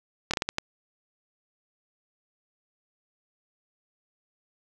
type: slowing click train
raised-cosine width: 0.2 ms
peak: -9 dBFS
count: 6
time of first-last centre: 0.31-0.584 s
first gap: 26 ms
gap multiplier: 1.38
effects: none